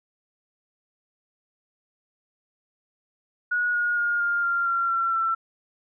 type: tone with pitch steps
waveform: sine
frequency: 1455 / 1438.3 / 1421.8 / 1405.4 / 1389.3 / 1373.3 / 1357.6 / 1342 Hz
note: F#6 / F#6 / F6 / F6 / F6 / F6 / F6 / E6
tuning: -29 / -49 / +31 / +10 / -9 / -30 / -49 / +31 cents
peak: -21 dBFS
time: 3.51-5.35 s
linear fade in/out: 10 ms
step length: 230 ms
effects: none